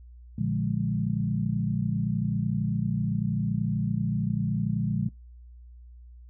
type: chord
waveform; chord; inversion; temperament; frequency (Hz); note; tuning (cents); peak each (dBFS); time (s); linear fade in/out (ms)
sine; Bb dominant seventh; none; equal; 116.54 / 146.83 / 174.61 / 207.7; Bb2 / D3 / F3 / Ab3; 0 / 0 / 0 / 0; -30; 0.38-5.09; 5
effects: noise-tail reverb RT60 0.2 s tail -23 dB re dry + added 60 Hz sine -45 dBFS peak until 6.29 s